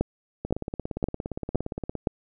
two click trains, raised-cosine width 2 ms, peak -9 / -17 dBFS, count 5 / 27, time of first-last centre 0.01-2.072 / 0.45-1.953 s, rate 1.94 / 17.3 Hz, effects none

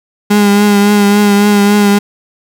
35% pulse tone with vibrato, 204.6 Hz, G#3, 26 cents flat, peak -4 dBFS, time 0.3-1.99 s, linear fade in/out 10 ms, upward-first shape triangle, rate 3.6 Hz, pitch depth 32 cents each way, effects none

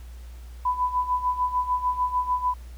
sine tone with tremolo, 997 Hz, B5, 16 cents sharp, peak -19 dBFS, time 0.65-2.54 s, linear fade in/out 5 ms, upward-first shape sine, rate 6.7 Hz, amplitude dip 75%, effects added 60 Hz sine -38 dBFS peak until 2.77 s + pink hiss -55 dBFS RMS until 2.77 s

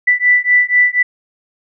sine beating tone pair, 1975.5 / 1979.6 Hz, B6 / B6, 0 / +4 cents, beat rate 4.1 Hz, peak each -12 dBFS, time 0.07-1.03 s, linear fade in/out 10 ms, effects none

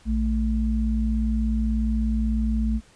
sine tone pair together, 58.27 / 220 Hz, A#1 / A3, 0 / 0 cents, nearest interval octave + major seventh, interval 2300 cents, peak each -22 / -24 dBFS, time 0.05-2.81 s, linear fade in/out 50 ms, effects pink hiss -55 dBFS RMS until 2.95 s + resampled to 22050 Hz

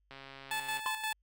click train, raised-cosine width 0.3 ms, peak -32 dBFS, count 94, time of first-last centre 0.11-0.794 s, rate 136 Hz
15% pulse tone with tremolo, 870 Hz, A5, 20 cents flat, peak -26 dBFS, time 0.51-1.13 s, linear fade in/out 2 ms, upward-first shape square, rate 5.7 Hz, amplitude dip 55%
triangle tone with exponential decay, 1031 Hz, C6, 26 cents flat, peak -28 dBFS, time 0.86-1.02 s, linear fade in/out 0 ms, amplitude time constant 34 ms
effects added 50 Hz sine -70 dBFS peak until 1.22 s

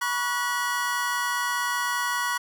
square tone cluster, 971 / 1121 / 1466 / 1937 Hz, B5 / C#6 / F#6 / B6, -30 / +19 / -16 / -34 cents, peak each -31 dBFS, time 0.01-2.38 s, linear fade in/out 10 ms, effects none

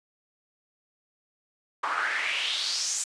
pink noise with band-pass filter sweep, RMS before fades -29 dBFS, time 1.83-3.04 s, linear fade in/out 5 ms, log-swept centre 1100 to 7800 Hz, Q 4, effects high-pass 400 Hz 12 dB/octave + resampled to 22050 Hz

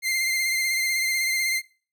sawtooth tone with vibrato, 2093 Hz, C7, in tune, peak -19 dBFS, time 0.02-1.62 s, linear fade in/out 50 ms, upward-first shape sine, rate 16 Hz, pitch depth 28 cents each way, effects noise-tail reverb RT60 0.4 s tail -23 dB re dry

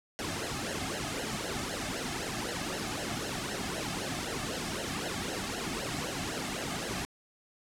pink noise with flanger, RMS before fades -35 dBFS, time 0.19-7.05 s, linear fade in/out 0 ms, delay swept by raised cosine 0.83 to 2.13 ms, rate 3.9 Hz, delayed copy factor -0.85, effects low-pass 9000 Hz 12 dB/octave

